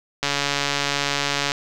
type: click train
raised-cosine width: 0.2 ms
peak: -4 dBFS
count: 184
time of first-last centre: 0.23-1.519 s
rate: 142 Hz
effects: none